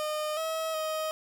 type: tone with pitch steps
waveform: 30% pulse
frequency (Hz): 610 / 642 / 628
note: D#5 / E5 / D#5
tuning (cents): -34 / -46 / +16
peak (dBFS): -27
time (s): 0-1.11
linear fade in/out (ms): 0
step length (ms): 370
effects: none